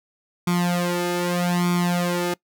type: tone with flanger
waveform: sawtooth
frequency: 176 Hz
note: F3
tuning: 14 cents sharp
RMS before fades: -22 dBFS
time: 0.47-2.34 s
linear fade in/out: 5 ms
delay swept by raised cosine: 0.87 to 2.37 ms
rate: 0.81 Hz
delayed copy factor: +0.9
effects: noise-tail reverb RT60 0.1 s tail -23 dB re dry